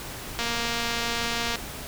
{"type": "click train", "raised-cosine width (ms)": 0.2, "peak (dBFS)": -11, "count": 274, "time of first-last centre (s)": [0.39, 1.557], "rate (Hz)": 234, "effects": ["pink hiss -37 dBFS RMS until 1.87 s"]}